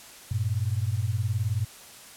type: beating tone pair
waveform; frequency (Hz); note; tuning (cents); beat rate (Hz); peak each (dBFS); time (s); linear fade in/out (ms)
sine; 97.3 / 116.3; G2 / A#2; -12 / -4; 19; -27; 0.31-1.65; 5
effects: white hiss -47 dBFS RMS until 2.16 s + low-pass 12000 Hz 12 dB/octave